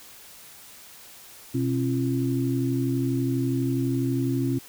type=tone cluster; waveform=sine; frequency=125.8 / 269.7 / 341.9 Hz; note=B2 / C#4 / F4; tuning=+32 / -47 / -37 cents; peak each=-26 / -25 / -30 dBFS; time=1.54-4.59 s; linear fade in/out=10 ms; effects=white hiss -47 dBFS RMS until 4.68 s